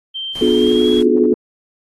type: tone with pitch glide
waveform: sine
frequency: 3136 to 3322 Hz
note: G7 to G#7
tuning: 0 to 0 cents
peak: -22 dBFS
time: 0.14-1.02 s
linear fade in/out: 20 ms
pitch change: +100 cents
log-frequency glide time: 0.48-0.89 s
type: noise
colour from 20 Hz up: pink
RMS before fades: -35 dBFS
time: 0.35-1.03 s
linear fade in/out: 5 ms
type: chord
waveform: sine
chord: B diminished seventh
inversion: none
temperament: just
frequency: 246.9 / 296.3 / 355.6 / 426.7 Hz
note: B3 / D4 / F4 / Ab4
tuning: 0 / +15 / +31 / +47 cents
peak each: -16 / -19 / -15 / -15 dBFS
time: 0.41-1.34 s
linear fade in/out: 5 ms
effects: AAC 32 kbps